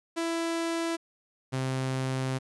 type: tone pair in turn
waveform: sawtooth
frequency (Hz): 332.5 / 131.27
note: E4 / C3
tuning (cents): +15 / +6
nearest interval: octave + major third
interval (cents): 1609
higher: first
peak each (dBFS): -24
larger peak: neither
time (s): 0.16-0.97 / 1.52-2.39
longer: second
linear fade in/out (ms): 20
effects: resampled to 24000 Hz + 11-bit